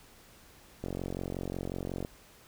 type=click train; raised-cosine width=2 ms; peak=-22 dBFS; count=56; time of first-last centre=0.84-2.049 s; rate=45.5 Hz; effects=pink hiss -57 dBFS RMS until 2.47 s